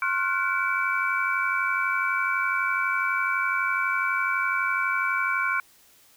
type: tone cluster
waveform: sine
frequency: 1069 / 1403 / 1495 / 2302 Hz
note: C6 / F6 / F#6 / D7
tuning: +37 / +8 / +17 / -35 cents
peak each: -28 dBFS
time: 0.02-5.6 s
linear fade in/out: 2 ms
effects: white hiss -57 dBFS RMS until 6.16 s